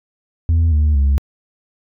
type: tone with pitch steps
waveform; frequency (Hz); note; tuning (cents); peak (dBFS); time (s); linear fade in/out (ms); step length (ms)
sine; 82.41 / 75.57 / 69.3; E2 / D#2 / C#2; 0 / -50 / 0; -8; 0.49-1.18; 0; 230
effects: tanh soft clip ceiling -10 dBFS